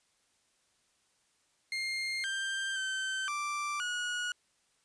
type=tone with pitch steps; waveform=30% pulse; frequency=2119 / 1578 / 1544 / 1175 / 1454 Hz; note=C7 / G6 / G6 / D6 / F#6; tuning=+21 / +11 / -27 / +1 / -31 cents; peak=-30 dBFS; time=1.72-4.32 s; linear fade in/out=2 ms; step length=520 ms; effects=white hiss -72 dBFS RMS until 4.84 s + resampled to 22050 Hz